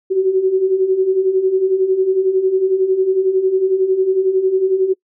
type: beating tone pair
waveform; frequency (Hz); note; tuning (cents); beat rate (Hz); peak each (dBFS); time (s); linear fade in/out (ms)
sine; 370 / 381; F#4 / G4; 0 / -49; 11; -19 / -13; 0.1-4.94; 20
effects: noise-tail reverb RT60 0.1 s tail -24 dB re dry